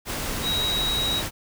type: tone in noise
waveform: sine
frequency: 3828 Hz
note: A#7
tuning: 45 cents sharp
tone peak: -23 dBFS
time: 0.42-1.23 s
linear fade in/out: 50 ms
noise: pink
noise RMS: -29 dBFS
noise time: 0.05-1.31 s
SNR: +3 dB
effects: none